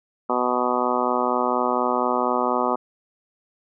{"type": "harmonic tone", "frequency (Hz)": 124.2, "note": "B2", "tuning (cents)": 10, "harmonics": [2, 3, 4, 5, 6, 7, 8, 9, 10], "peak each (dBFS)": [-28, -28, -28, -28, -28, -28, -28, -28, -28], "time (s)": [0.29, 2.76], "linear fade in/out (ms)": 10, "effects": []}